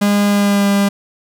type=tone with pitch glide; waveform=45% pulse; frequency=204 to 200.3 Hz; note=G#3 to G3; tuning=-31 to +38 cents; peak=-11 dBFS; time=0.01-0.89 s; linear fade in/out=10 ms; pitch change=-31 cents; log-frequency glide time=0.27-0.68 s; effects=none